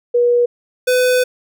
sine / square tone pair in turn, 482.4 / 502.3 Hz, B4 / B4, -41 / +29 cents, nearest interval minor second, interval 70 cents, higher second, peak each -10 / -12 dBFS, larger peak first, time 0.14-0.46 / 0.87-1.24 s, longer second, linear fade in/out 10 ms, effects none

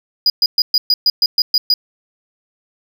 triangle tone bursts, 4914 Hz, D#8, 22 cents flat, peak -8 dBFS, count 10, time 0.26-1.74 s, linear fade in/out 2 ms, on 40 ms, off 120 ms, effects none

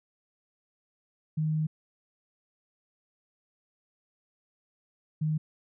sine tone pair in turn, 155.56 / 154.87 Hz, D#3 / D#3, 0 / -8 cents, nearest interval unison, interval 8 cents, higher first, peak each -25 dBFS, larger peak neither, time 1.37-1.67 / 5.21-5.38 s, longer first, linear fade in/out 10 ms, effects none

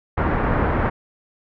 pink low-pass noise, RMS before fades -20 dBFS, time 0.17-0.9 s, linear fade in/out 10 ms, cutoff 1700 Hz, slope 24 dB/octave, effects none

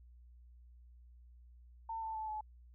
sine tone with pitch steps, 901 / 886.5 / 872.3 / 858.3 Hz, A5 / A5 / A5 / A5, +41 / +13 / -15 / -43 cents, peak -38 dBFS, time 1.89-2.41 s, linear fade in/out 5 ms, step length 130 ms, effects added 60 Hz sine -56 dBFS peak until 2.74 s

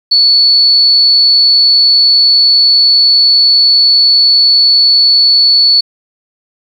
sine tone, 4435 Hz, C#8, in tune, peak -4 dBFS, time 0.11-5.81 s, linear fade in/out 10 ms, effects 7-bit

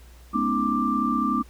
sine tone cluster, 212.8 / 246.3 / 276.6 / 312.7 / 1180 Hz, G#3 / B3 / C#4 / D#4 / D6, +42 / -5 / -4 / +9 / +8 cents, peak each -28 / -27 / -29 / -31 / -24 dBFS, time 0.33-1.43 s, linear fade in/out 20 ms, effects added 60 Hz sine -46 dBFS peak until 1.49 s + pink hiss -55 dBFS RMS until 1.49 s

